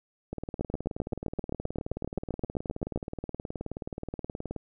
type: two click trains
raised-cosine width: 2 ms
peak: -21 / -16 dBFS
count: 81 / 19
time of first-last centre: 0.33-4.563 / 0.61-2.96 s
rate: 18.9 / 7.66 Hz
effects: none